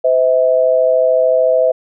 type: tone pair together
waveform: sine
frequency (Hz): 511.5 / 645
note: C5 / E5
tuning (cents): -39 / -38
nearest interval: major third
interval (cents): 401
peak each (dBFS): -12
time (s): 0.04-1.72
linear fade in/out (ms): 10
effects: none